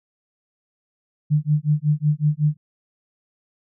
sine tone with tremolo, 150.1 Hz, D3, 38 cents sharp, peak -13 dBFS, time 1.3-2.57 s, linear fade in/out 20 ms, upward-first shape sine, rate 5.4 Hz, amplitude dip 100%, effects none

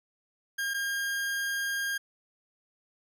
40% pulse tone pair in turn, 1614 / 1614 Hz, G#6 / G#6, -50 / -50 cents, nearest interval unison, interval 0 cents, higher neither, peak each -28 dBFS, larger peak neither, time 0.58-0.74 / 0.74-1.98 s, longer second, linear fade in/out 10 ms, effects none

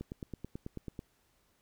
click train, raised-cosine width 3 ms, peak -27 dBFS, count 10, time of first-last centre 0.01-0.991 s, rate 9.17 Hz, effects pink hiss -72 dBFS RMS until 1.61 s

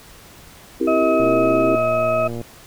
sine chord, C dominant seventh, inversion none, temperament equal with one note detuned, 263.1 / 329.6 / 392 / 466.2 Hz, C4 / E4 / G4 / Bb4, +10 / 0 / 0 / 0 cents, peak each -23 / -20 / -23 / -26 dBFS, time 0.8-1.76 s, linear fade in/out 10 ms
harmonic tone, 637 Hz, D#5, 41 cents sharp, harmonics 1 / 2 / 4, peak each -17 / -23 / -29 dBFS, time 0.87-2.28 s, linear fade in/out 10 ms
click train, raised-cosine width 2 ms, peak -17 dBFS, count 143, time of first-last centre 1.2-2.414 s, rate 117 Hz
effects pink hiss -44 dBFS RMS until 2.66 s

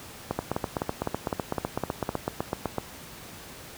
two click trains, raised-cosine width 1 ms, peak -12 / -12 dBFS, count 8 / 20, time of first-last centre 0.31-2.091 / 0.39-2.783 s, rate 3.93 / 7.94 Hz, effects pink hiss -44 dBFS RMS until 3.77 s + high-pass 60 Hz 12 dB/octave

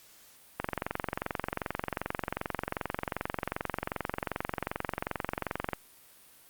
click train, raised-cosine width 0.5 ms, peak -15 dBFS, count 117, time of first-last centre 0.6-5.733 s, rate 22.6 Hz, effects white hiss -57 dBFS RMS until 6.49 s + Opus 48 kbps

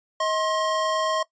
square tone pair together, 633 / 1064.6 Hz, D#5 / C6, +30 / +30 cents, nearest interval major sixth, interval 900 cents, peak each -26 / -25 dBFS, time 0.2-1.23 s, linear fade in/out 5 ms, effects noise-tail reverb RT60 0.1 s tail -19 dB re dry + resampled to 16000 Hz

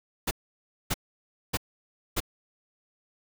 pink noise bursts, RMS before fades -27 dBFS, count 4, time 0.27-2.204 s, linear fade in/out 10 ms, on 41 ms, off 590 ms, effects none

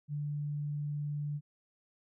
sine tone, 146.83 Hz, D3, in tune, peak -33 dBFS, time 0.08-1.41 s, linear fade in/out 50 ms, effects none

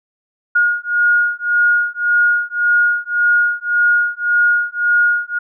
sine beating tone pair, 1433 / 1434.8 Hz, F6 / F6, +44 / +46 cents, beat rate 1.8 Hz, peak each -15 dBFS, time 0.55-5.39 s, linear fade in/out 10 ms, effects none

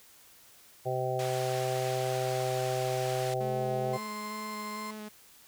harmonic tone, 128.6 Hz, C3, 30 cents flat, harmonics 1 / 3 / 4 / 5 / 6, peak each -35 / -35 / -35 / -35 / -35 dBFS, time 0.85-3.98 s, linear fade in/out 20 ms
pink band-pass noise, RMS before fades -42 dBFS, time 1.19-3.34 s, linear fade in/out 2 ms, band 1100 to 10000 Hz, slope 12 dB/octave
sawtooth tone with vibrato, 213.5 Hz, G#3, 48 cents sharp, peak -36 dBFS, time 3.4-5.09 s, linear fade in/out 10 ms, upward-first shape square, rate 2.2 Hz, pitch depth 12 cents each way
35% pulse tone, 1046.5 Hz, C6, in tune, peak -36 dBFS, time 3.93-4.91 s, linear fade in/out 5 ms
effects white hiss -57 dBFS RMS until 5.47 s

